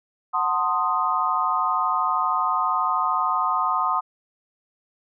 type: chord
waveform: sine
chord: F# diminished seventh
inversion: none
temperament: equal with one note detuned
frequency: 740 / 893.8 / 1046.5 / 1244.5 Hz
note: F#5 / A5 / C6 / Eb6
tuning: 0 / +27 / 0 / 0 cents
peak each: -28 / -28 / -24 / -23 dBFS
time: 0.33-4.01 s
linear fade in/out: 20 ms
effects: none